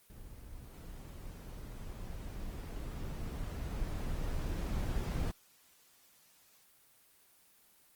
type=noise with level ramp; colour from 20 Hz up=brown; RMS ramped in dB=-50 to -33 dBFS; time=0.1-5.31 s; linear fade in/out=0 ms; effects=white hiss -65 dBFS RMS until 7.95 s + Opus 24 kbps